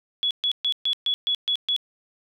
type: tone bursts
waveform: sine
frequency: 3383 Hz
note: G#7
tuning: 31 cents sharp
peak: -20 dBFS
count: 8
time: 0.23-1.764 s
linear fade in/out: 0 ms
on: 78 ms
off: 130 ms
effects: none